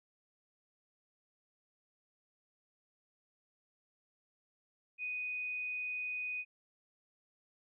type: tone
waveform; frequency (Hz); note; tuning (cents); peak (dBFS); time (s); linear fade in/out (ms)
sine; 2489; D#7; 0; -36; 4.98-6.45; 50
effects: none